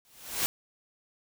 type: noise with exponential growth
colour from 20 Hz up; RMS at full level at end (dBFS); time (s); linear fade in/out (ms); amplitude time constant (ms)
white; -25; 0.05-0.46; 0; 88
effects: none